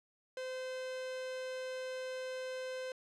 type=tone; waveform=45% pulse; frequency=515 Hz; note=C5; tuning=28 cents flat; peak=-39 dBFS; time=0.37-2.92 s; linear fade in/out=2 ms; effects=low-pass 7000 Hz 12 dB/octave